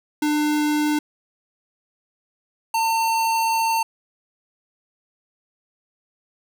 square tone pair in turn, 299.5 / 902.9 Hz, D4 / A5, +34 / +44 cents, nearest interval octave + perfect fifth, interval 1910 cents, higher second, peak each -19 dBFS, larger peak neither, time 0.22-0.99 / 2.74-3.83 s, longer second, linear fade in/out 5 ms, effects none

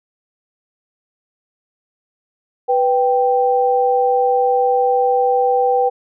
sine tone pair together, 493.9 / 783.4 Hz, B4 / G5, 0 / -1 cents, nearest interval minor sixth, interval 799 cents, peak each -15 dBFS, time 2.68-5.9 s, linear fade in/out 20 ms, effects none

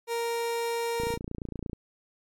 30% pulse tone, 466.5 Hz, A#4, 1 cent sharp, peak -25 dBFS, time 0.07-1.18 s, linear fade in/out 50 ms
click train, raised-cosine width 3 ms, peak -22 dBFS, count 22, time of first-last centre 1-1.732 s, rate 28.7 Hz
effects MP3 64 kbps

